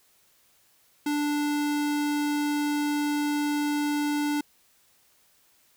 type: tone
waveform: square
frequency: 293.7 Hz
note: D4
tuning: in tune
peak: -25 dBFS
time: 1.06-4.41 s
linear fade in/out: 5 ms
effects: white hiss -63 dBFS RMS until 5.76 s